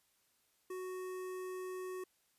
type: tone with notch filter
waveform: square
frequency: 370 Hz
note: F#4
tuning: in tune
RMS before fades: -43 dBFS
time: 0.7-2.04 s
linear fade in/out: 5 ms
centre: 3900 Hz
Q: 0.8
effects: white hiss -75 dBFS RMS until 2.38 s + resampled to 32000 Hz